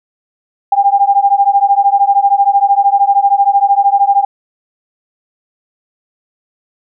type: beating tone pair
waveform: sine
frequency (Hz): 793 / 806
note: G5 / G5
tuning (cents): +20 / +48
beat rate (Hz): 13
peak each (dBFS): -10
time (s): 0.72-4.25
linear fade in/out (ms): 5
effects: none